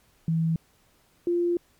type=tone pair in turn; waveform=sine; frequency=163 / 347.3 Hz; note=E3 / F4; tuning=-19 / -10 cents; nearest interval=octave + minor second; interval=1309 cents; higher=second; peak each=-21 dBFS; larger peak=neither; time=0.28-0.56 / 1.27-1.57 s; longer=second; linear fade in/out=2 ms; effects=pink hiss -63 dBFS RMS until 1.79 s + MP3 96 kbps